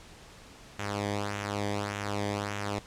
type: tone with flanger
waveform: sawtooth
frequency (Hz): 102.2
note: G#2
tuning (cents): -27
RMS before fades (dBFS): -33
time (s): 0.79-2.79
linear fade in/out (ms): 0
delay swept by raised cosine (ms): 0.21 to 0.75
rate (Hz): 1.7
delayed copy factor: -0.7
effects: pink hiss -51 dBFS RMS until 2.86 s + low-pass 8000 Hz 12 dB/octave